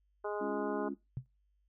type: harmonic tone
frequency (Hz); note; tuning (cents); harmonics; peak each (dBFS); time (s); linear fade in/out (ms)
207.7; G#3; 0; 2 / 3 / 4 / 5 / 6 / 7; -37 / -41 / -43 / -45 / -47 / -48; 0.24-0.89; 10
type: chord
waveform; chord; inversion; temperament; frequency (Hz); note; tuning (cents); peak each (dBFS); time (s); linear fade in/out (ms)
sine; Db major; second; just; 207.9 / 277.2 / 346.5; Ab3 / Db4 / F4; +2 / 0 / -14; -42 / -38 / -42; 0.4-0.95; 20
type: tone with exponential decay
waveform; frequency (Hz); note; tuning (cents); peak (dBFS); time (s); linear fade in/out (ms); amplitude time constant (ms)
sine; 129.3; C3; -20; -31; 1.17-1.26; 0; 19
effects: noise-tail reverb RT60 0.2 s tail -19 dB re dry + added 50 Hz sine -70 dBFS peak until 1.68 s

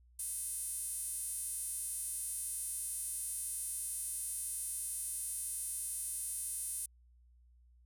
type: tone with high-pass filter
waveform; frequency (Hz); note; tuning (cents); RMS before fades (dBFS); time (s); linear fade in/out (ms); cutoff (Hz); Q
sawtooth; 513; C5; -34; -40; 0.19-6.86; 5; 9500; 5.3
effects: added 60 Hz sine -61 dBFS peak until 7.85 s

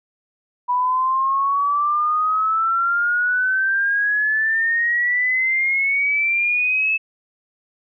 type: exponential sweep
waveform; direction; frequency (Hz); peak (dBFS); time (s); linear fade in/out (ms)
sine; up; 980 to 2617; -16; 0.68-6.98; 20
effects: none

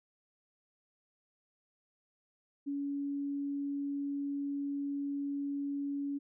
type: tone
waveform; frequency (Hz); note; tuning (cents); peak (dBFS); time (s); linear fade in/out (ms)
sine; 282.3; C#4; +32; -33; 2.66-6.19; 20
effects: none

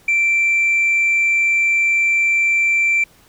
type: tone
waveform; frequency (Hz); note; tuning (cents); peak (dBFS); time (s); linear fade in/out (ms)
sine; 2346; D7; -2; -11; 0.08-3.04; 5
effects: tanh soft clip ceiling -11 dBFS + pink hiss -51 dBFS RMS until 3.28 s

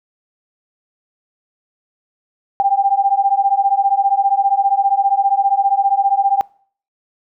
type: beating tone pair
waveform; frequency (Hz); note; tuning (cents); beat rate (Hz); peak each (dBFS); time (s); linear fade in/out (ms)
sine; 784 / 799; G5 / G5; 0 / +33; 15; -15; 2.6-6.41; 0
effects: noise-tail reverb RT60 0.5 s tail -24 dB re dry

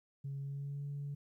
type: tone with pitch glide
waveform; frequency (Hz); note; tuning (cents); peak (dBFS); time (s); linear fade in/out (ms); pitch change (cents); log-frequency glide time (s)
sine; 138.59 to 142.65; C#3 to C#3; 0 to +50; -37; 0.24-1.15; 10; +50; 0.39-0.84
effects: tanh soft clip ceiling -35 dBFS + 13-bit

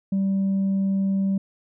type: tone with tanh clipping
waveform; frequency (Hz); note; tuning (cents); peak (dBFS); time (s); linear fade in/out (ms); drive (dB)
sine; 194.4; G3; -14; -20; 0.12-1.38; 5; 1
effects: none

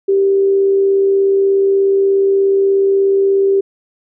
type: tone with amplitude modulation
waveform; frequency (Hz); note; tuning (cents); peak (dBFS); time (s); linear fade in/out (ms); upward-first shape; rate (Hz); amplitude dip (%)
sine; 392; G4; 0; -8; 0.08-3.61; 10; sine; 76.7; 25
effects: none

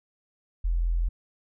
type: tone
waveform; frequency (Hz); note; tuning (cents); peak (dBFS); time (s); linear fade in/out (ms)
sine; 42.44; F1; -49; -22; 0.64-1.09; 10
effects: none

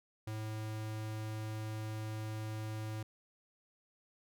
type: tone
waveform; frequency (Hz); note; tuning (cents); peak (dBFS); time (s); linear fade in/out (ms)
square; 108.7; A2; -21; -39; 0.27-3.03; 5
effects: none

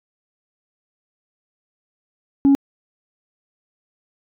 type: tone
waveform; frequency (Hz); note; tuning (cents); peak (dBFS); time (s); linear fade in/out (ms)
sine; 277.2; C#4; 0; -8; 2.45-2.55; 0
effects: tanh soft clip ceiling -8 dBFS

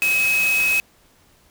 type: tone in noise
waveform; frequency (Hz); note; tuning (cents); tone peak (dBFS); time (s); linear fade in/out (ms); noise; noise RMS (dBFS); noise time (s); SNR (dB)
sine; 2555; D#7; +45; -16; 0.02-0.8; 0; white; -28; 0.02-0.8; +9
effects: pink hiss -56 dBFS RMS until 1.5 s

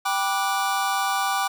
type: chord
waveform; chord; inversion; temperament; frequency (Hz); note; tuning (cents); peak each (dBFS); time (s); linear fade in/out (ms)
square; G major seventh; none; just; 784 / 980 / 1176 / 1470; G5 / B5 / D6 / F#6; 0 / -14 / +2 / -12; -26 / -31 / -27 / -31; 0.05-1.48; 10
effects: none

